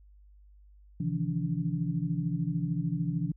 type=tone cluster; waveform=sine; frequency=132.6 / 157 / 170.4 / 288.3 Hz; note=C3 / D#3 / F3 / D4; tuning=+23 / +16 / -42 / -32 cents; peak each=-35 / -32 / -31 / -38 dBFS; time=1-3.32 s; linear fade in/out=5 ms; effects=added 50 Hz sine -53 dBFS peak until 3.36 s